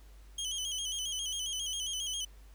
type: tone with vibrato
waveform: 25% pulse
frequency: 3125 Hz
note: G7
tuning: 6 cents flat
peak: -30 dBFS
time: 0.38-2.25 s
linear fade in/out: 5 ms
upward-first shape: square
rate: 7.4 Hz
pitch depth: 63 cents each way
effects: added 50 Hz sine -51 dBFS peak until 2.54 s + pink hiss -64 dBFS RMS until 2.54 s